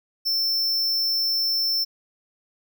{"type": "tone", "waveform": "square", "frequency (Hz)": 5350, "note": "E8", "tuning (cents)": 25, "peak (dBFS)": -21, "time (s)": [0.25, 1.85], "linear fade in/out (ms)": 20, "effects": []}